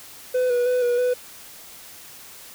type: tone with pitch steps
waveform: triangle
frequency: 504 / 487 / 499.5 / 484.3 / 496.9 Hz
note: B4 / B4 / B4 / B4 / B4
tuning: +35 / -24 / +20 / -34 / +11 cents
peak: -16 dBFS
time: 0.34-1.14 s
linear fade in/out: 10 ms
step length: 160 ms
effects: white hiss -43 dBFS RMS until 2.54 s